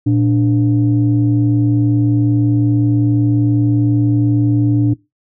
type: tone pair together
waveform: sine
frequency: 116.15 / 293.7 Hz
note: A#2 / D4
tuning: -6 / 0 cents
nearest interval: octave + major third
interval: 1606 cents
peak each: -12 dBFS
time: 0.06-4.94 s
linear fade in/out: 10 ms
effects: noise-tail reverb RT60 0.2 s tail -19 dB re dry + tanh soft clip ceiling -4 dBFS